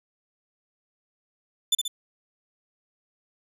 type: tone with echo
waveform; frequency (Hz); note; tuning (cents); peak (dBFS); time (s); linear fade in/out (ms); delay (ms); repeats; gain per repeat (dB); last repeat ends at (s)
sawtooth; 3520; A7; 0; -15; 1.72-1.75; 5; 65; 2; -5; 1.88
effects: resampled to 32000 Hz